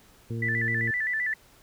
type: harmonic tone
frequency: 115.2 Hz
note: A#2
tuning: 20 cents flat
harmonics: 1 / 2 / 3 / 4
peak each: -30 / -36 / -40 / -42 dBFS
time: 0.3-0.91 s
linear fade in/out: 5 ms
type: tone with vibrato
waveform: sine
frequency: 1864.7 Hz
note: A#6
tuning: in tune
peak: -25 dBFS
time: 0.42-1.34 s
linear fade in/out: 5 ms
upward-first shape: square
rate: 7.7 Hz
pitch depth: 100 cents each way
effects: pink hiss -57 dBFS RMS until 1.62 s